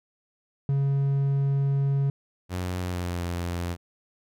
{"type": "tone", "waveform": "triangle", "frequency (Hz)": 138.59, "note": "C#3", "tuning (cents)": 0, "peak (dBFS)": -19, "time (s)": [0.69, 2.1], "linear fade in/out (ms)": 2}
{"type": "tone with pitch glide", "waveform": "sawtooth", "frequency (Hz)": [90.5, 86.96], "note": ["F#2", "F2"], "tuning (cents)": [-38, -7], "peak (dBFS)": -24, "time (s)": [2.49, 3.77], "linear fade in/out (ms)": 50, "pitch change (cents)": -69, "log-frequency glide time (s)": [2.79, 3.24]}
{"effects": []}